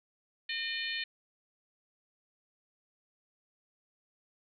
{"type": "harmonic tone with a mistuned harmonic", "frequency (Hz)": 604, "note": "D5", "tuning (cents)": 48, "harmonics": [3, 4, 5, 6, 7], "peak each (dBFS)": [-38, -39, -40, -41, -41], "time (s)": [0.49, 1.04], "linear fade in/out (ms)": 5, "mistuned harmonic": 3, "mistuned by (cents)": 19, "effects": []}